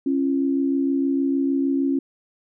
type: tone pair together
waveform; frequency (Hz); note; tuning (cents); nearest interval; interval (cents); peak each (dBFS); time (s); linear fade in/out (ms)
sine; 273.5 / 340; C#4 / F4; -23 / -46; major third; 377; -19 / -26; 0.06-1.99; 5
effects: none